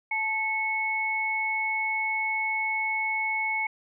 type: tone pair together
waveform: sine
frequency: 873.7 / 2200 Hz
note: A5 / C#7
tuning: -12 / -14 cents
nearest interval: octave + major third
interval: 1598 cents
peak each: -31 / -26 dBFS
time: 0.11-3.67 s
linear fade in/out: 5 ms
effects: none